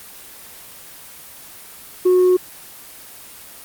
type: tone with tanh clipping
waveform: sine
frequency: 365 Hz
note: F#4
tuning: 24 cents flat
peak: -11 dBFS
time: 2.05-2.37 s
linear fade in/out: 10 ms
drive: 1 dB
effects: white hiss -39 dBFS RMS until 3.64 s + Opus 24 kbps